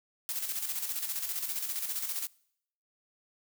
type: noise with tremolo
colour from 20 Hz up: blue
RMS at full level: -33 dBFS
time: 0.29-2.27 s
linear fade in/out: 0 ms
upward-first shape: square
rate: 15 Hz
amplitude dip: 50%
effects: noise-tail reverb RT60 0.7 s tail -24 dB re dry